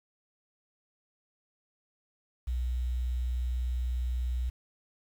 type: tone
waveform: sine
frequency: 61.74 Hz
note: B1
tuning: in tune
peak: -28 dBFS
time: 2.47-4.5 s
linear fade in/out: 10 ms
effects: 9-bit